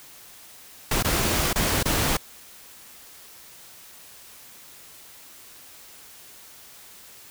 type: noise with dropouts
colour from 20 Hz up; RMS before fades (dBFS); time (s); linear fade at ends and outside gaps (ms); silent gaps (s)
pink; -23; 0.91-2.17; 5; 1.027-1.045 / 1.531-1.557 / 1.83-1.855
effects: white hiss -47 dBFS RMS until 7.3 s